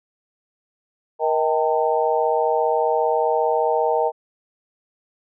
harmonic tone with a mistuned harmonic, 157.5 Hz, D#3, 21 cents sharp, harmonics 3 / 4 / 5 / 6, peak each -21 / -22 / -23 / -24 dBFS, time 1.19-4.12 s, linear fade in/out 50 ms, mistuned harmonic 6, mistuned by -80 cents, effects none

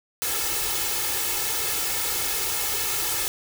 white noise with comb filter, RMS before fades -26 dBFS, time 0.22-3.28 s, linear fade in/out 0 ms, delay 2.3 ms, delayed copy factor +0.85, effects none

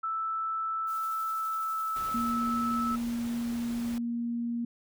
sine tone with pitch glide, 1318.5 to 1307.9 Hz, E6 to E6, 0 to -14 cents, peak -29 dBFS, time 0.03-2.96 s, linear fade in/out 10 ms, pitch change -14 cents, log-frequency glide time 1.23-2.17 s
blue noise with tremolo, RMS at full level -48 dBFS, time 0.86-2.34 s, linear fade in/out 50 ms, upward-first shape sine, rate 12 Hz, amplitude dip 25%
pink noise, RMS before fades -45 dBFS, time 1.96-3.98 s, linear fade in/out 0 ms
sine tone, 235.8 Hz, A#3, 20 cents sharp, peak -29 dBFS, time 2.14-4.65 s, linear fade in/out 5 ms
effects none

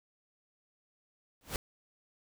pink noise with exponential growth, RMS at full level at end -31 dBFS, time 1.41-1.56 s, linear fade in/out 1 ms, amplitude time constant 31 ms, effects none

